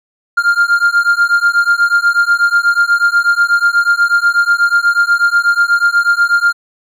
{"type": "beating tone pair", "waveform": "triangle", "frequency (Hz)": [1396.9, 1405.1], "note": ["F6", "F6"], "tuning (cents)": [0, 10], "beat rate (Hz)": 8.2, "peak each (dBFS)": -10, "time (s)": [0.37, 6.53], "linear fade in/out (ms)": 10, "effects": []}